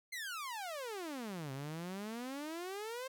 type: exponential two-way sweep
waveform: sawtooth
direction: down then up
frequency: 2128 to 130.81 to 535 Hz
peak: -37 dBFS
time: 0.12-3.08 s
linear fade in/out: 10 ms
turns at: 1.52 s
effects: none